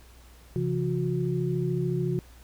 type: tone cluster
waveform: sine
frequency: 135.6 / 169.4 / 362.9 Hz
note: C#3 / E3 / F#4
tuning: -38 / +48 / -34 cents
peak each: -28 / -29 / -30 dBFS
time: 0.56-2.19 s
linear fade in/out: 0 ms
effects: added 60 Hz sine -50 dBFS peak until 2.43 s + pink hiss -56 dBFS RMS until 2.43 s